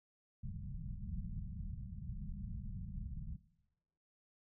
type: low-pass noise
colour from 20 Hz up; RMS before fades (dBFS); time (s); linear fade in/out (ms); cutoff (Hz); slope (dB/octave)
pink; -44; 0.43-3.37; 10; 210; 96
effects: noise-tail reverb RT60 1.0 s tail -19 dB re dry